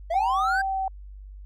triangle linear sweep, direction up, 635 to 1608 Hz, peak -21 dBFS, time 0.1-0.62 s, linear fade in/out 10 ms
sine tone with vibrato, 770 Hz, G5, 31 cents flat, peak -24 dBFS, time 0.14-0.88 s, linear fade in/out 2 ms, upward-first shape sine, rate 2.5 Hz, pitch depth 8 cents each way
effects added 49 Hz sine -39 dBFS peak until 1.45 s

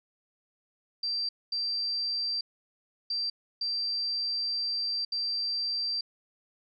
sine tone bursts at uneven times, 4699 Hz, D8, in tune, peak -28 dBFS, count 5, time 1.03-1.29 / 1.52-2.41 / 3.1-3.3 / 3.61-5.05 / 5.12-6.01 s, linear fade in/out 5 ms, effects none

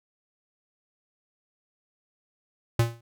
square tone with exponential decay, 116.54 Hz, A#2, in tune, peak -17 dBFS, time 2.79-3.01 s, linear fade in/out 5 ms, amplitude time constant 46 ms, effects none

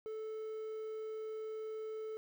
triangle tone with quantisation, 436.8 Hz, A4, 13 cents flat, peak -38 dBFS, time 0.06-2.17 s, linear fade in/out 0 ms, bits 11, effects none

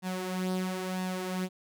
sawtooth tone with flanger, 185 Hz, F#3, in tune, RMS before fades -33 dBFS, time 0.02-1.49 s, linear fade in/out 50 ms, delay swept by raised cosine 1.1 to 5.2 ms, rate 1 Hz, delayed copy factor +0.55, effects none

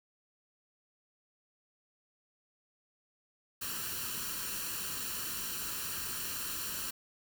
white noise with comb filter, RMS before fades -38 dBFS, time 3.61-6.91 s, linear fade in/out 10 ms, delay 0.7 ms, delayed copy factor +0.7, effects none

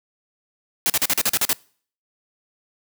white noise bursts, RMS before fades -19 dBFS, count 9, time 0.86-1.53 s, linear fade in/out 0 ms, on 38 ms, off 41 ms, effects noise-tail reverb RT60 0.5 s tail -25 dB re dry + high-pass 100 Hz 12 dB/octave

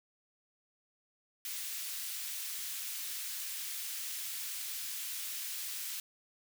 white high-pass noise, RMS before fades -40 dBFS, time 1.45-6 s, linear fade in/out 2 ms, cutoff 2100 Hz, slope 12 dB/octave, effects none

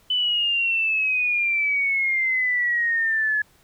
sine exponential sweep, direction down, 3010 to 1700 Hz, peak -19 dBFS, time 0.1-3.42 s, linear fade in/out 5 ms, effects pink hiss -58 dBFS RMS until 3.63 s

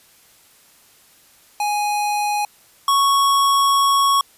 square tone pair in turn, 830.6 / 1108.7 Hz, G#5 / C#6, 0 / 0 cents, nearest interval perfect fourth, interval 500 cents, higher second, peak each -19 / -14 dBFS, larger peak second, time 1.6-2.45 / 2.88-4.21 s, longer second, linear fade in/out 2 ms, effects white hiss -52 dBFS RMS until 4.37 s + resampled to 32000 Hz

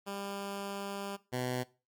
10% pulse tone pair in turn, 199.1 / 125.68 Hz, G3 / B2, +27 / +31 cents, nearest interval minor sixth, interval 796 cents, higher first, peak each -29 / -24 dBFS, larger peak second, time 0.06-1.17 / 1.32-1.64 s, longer first, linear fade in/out 20 ms, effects noise-tail reverb RT60 0.3 s tail -19 dB re dry + MP3 96 kbps

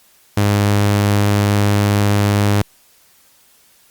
sawtooth tone, 102.3 Hz, G#2, 26 cents flat, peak -8 dBFS, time 0.37-2.62 s, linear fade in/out 5 ms, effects white hiss -52 dBFS RMS until 3.9 s + Opus 48 kbps

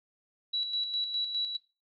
sine tone with tremolo, 3920 Hz, B7, 14 cents flat, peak -28 dBFS, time 0.53-1.57 s, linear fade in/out 10 ms, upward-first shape square, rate 4.9 Hz, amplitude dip 50%, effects noise-tail reverb RT60 0.3 s tail -19 dB re dry

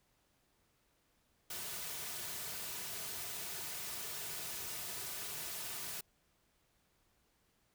white noise with comb filter, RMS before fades -43 dBFS, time 1.5-6.01 s, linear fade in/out 5 ms, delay 3.7 ms, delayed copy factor -0.5, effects pink hiss -75 dBFS RMS until 7.74 s

